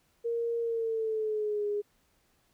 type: tone with pitch glide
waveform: sine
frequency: 466.2 to 412.9 Hz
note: A#4 to G#4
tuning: 0 to -10 cents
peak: -28 dBFS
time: 0.24-1.82 s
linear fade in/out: 20 ms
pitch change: -210 cents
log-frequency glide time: 0.6-1.66 s
effects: pink hiss -70 dBFS RMS until 2.53 s